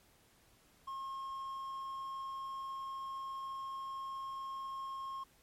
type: tone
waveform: triangle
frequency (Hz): 1076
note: C6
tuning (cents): +48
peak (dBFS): -38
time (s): 0.87-5.24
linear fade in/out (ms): 10
effects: pink hiss -67 dBFS RMS until 5.42 s + MP3 64 kbps